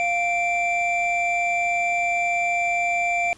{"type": "tone pair together", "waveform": "triangle", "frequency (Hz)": [698.5, 2349], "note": ["F5", "D7"], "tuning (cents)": [0, 0], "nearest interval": "octave + major sixth", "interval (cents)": 2100, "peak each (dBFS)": -21, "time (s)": [0, 3.33], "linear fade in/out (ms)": 0, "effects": ["pink hiss -50 dBFS RMS until 3.37 s", "resampled to 24000 Hz"]}